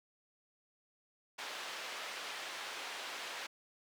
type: band-pass noise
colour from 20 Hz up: white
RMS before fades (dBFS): -44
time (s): 1.38-3.47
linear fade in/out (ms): 10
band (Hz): 490 to 3400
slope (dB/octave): 12
effects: none